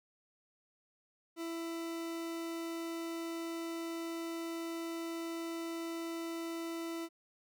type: tone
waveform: 40% pulse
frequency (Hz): 332.3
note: E4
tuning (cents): +14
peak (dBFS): -37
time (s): 1.36-7.09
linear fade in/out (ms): 50
effects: none